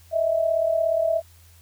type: tone pair together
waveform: sine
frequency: 622.3 / 659.3 Hz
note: D#5 / E5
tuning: 0 / 0 cents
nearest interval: minor second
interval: 100 cents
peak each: -25 / -20 dBFS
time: 0.11-1.22 s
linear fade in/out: 50 ms
effects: added 84 Hz sine -50 dBFS peak until 1.61 s + white hiss -56 dBFS RMS until 1.61 s